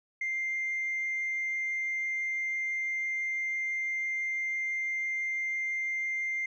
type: tone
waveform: sine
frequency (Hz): 2098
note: C7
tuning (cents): +4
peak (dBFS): -28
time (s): 0.21-6.46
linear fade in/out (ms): 5
effects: tanh soft clip ceiling -26 dBFS